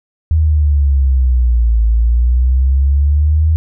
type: exponential two-way sweep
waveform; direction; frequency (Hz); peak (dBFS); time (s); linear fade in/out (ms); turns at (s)
sine; down then up; 80.3 to 55 to 80.3; -8; 0.31-3.56; 0; 1.84
effects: none